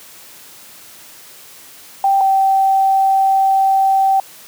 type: tone pair in turn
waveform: sine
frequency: 784 / 775 Hz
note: G5 / G5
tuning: 0 / -20 cents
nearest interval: unison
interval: 20 cents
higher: first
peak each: -10 dBFS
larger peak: neither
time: 2.04-2.21 / 2.21-4.2 s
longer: second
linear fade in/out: 2 ms
effects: white hiss -40 dBFS RMS until 4.47 s + high-pass 100 Hz 12 dB/octave